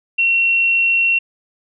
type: tone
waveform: sine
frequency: 2727 Hz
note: F7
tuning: 42 cents flat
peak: -12 dBFS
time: 0.18-1.19 s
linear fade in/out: 10 ms
effects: none